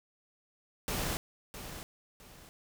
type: noise with echo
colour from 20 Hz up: pink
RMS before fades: -34 dBFS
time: 0.88-1.17 s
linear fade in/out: 0 ms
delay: 660 ms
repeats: 2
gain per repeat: -10 dB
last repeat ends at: 2.49 s
effects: none